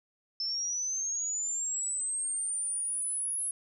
sine linear sweep, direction up, 5274 to 10750 Hz, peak -30 dBFS, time 0.4-3.51 s, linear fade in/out 2 ms, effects none

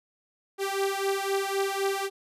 sawtooth beating tone pair, 390 / 393.9 Hz, G4 / G4, -9 / +8 cents, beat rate 3.9 Hz, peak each -25 dBFS, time 0.58-2.1 s, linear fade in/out 50 ms, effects resampled to 32000 Hz

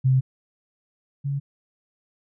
sine tone pair in turn, 130.81 / 140 Hz, C3 / C#3, 0 / +18 cents, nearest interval minor second, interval 118 cents, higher second, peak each -15 / -23 dBFS, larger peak first, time 0.04-0.21 / 1.24-1.4 s, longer first, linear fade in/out 20 ms, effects none

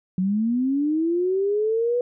sine linear sweep, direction up, 180 to 493.9 Hz, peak -19 dBFS, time 0.18-2.01 s, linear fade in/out 2 ms, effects none

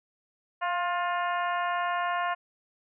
harmonic tone with a mistuned harmonic, 353.7 Hz, F4, 22 cents sharp, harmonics 2 / 3 / 4 / 5 / 6 / 7 / 8, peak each -30 / -30 / -35 / -36 / -44 / -45 / -44 dBFS, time 0.61-2.35 s, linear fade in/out 20 ms, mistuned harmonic 2, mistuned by -21 cents, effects none

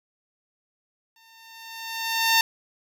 10% pulse tone with exponential growth, 906 Hz, A#5, 50 cents flat, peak -7 dBFS, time 1.16-2.41 s, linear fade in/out 2 ms, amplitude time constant 270 ms, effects none

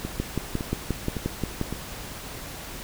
two click trains, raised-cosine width 3 ms, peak -16 / -12 dBFS, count 4 / 9, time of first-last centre 0.05-1.726 / 0.2-1.613 s, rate 1.79 / 5.66 Hz, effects added 50 Hz sine -47 dBFS peak until 2.83 s + pink hiss -38 dBFS RMS until 2.83 s

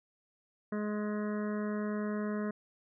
harmonic tone, 209.9 Hz, G#3, 19 cents sharp, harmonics 1 / 2 / 3 / 5 / 6 / 7 / 8 / 9, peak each -33 / -39 / -43 / -47 / -49 / -50 / -51 / -52 dBFS, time 0.72-2.51 s, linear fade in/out 5 ms, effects none

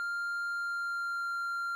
triangle tone with pitch glide, 1396.9 to 1385.6 Hz, F6 to F6, 0 to -14 cents, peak -30 dBFS, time 0-1.75 s, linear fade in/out 0 ms, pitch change -14 cents, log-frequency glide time 0.47-1.32 s, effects none

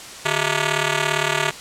5% pulse ring-modulated tone, 261.6 Hz, C4, in tune, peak -4 dBFS, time 0.25-1.51 s, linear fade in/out 5 ms, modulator 112 Hz, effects white hiss -36 dBFS RMS until 1.6 s + low-pass 8000 Hz 12 dB/octave

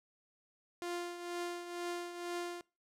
sawtooth tone with tremolo, 349.2 Hz, F4, in tune, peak -32 dBFS, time 0.82-2.61 s, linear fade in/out 0 ms, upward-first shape triangle, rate 2.1 Hz, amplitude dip 65%, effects noise-tail reverb RT60 0.3 s tail -23 dB re dry + low-pass 11000 Hz 12 dB/octave

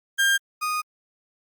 35% pulse tone pair in turn, 1600 / 1237.8 Hz, G6 / D#6, +35 / -9 cents, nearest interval major third, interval 444 cents, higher first, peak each -16 / -22 dBFS, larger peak first, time 0.18-0.38 / 0.61-0.82 s, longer second, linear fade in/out 20 ms, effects Opus 48 kbps

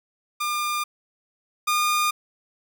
sawtooth tone pair in turn, 1203 / 1215.6 Hz, D6 / D#6, +41 / -41 cents, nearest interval unison, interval 18 cents, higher second, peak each -20 / -16 dBFS, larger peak second, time 0.4-0.84 / 1.67-2.11 s, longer neither, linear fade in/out 10 ms, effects none

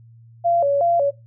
sine tone with vibrato, 622.3 Hz, D#5, in tune, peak -15 dBFS, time 0.44-1.11 s, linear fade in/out 20 ms, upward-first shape square, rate 2.7 Hz, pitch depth 170 cents each way, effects noise-tail reverb RT60 0.2 s tail -17 dB re dry + added 115 Hz sine -44 dBFS peak until 1.26 s

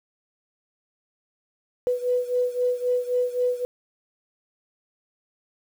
sine beating tone pair, 493.9 / 497.7 Hz, B4 / B4, 0 / +13 cents, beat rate 3.8 Hz, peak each -23 / -26 dBFS, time 1.87-3.65 s, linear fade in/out 0 ms, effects 8-bit

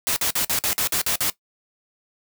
white noise bursts, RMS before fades -22 dBFS, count 9, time 0.07-1.299 s, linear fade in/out 0 ms, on 93 ms, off 49 ms, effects noise-tail reverb RT60 0.1 s tail -17 dB re dry

